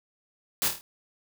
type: noise with echo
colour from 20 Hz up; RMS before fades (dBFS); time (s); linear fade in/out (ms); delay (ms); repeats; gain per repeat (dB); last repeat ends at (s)
white; -26; 0.62-0.68; 0; 26; 5; -5; 0.81
effects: none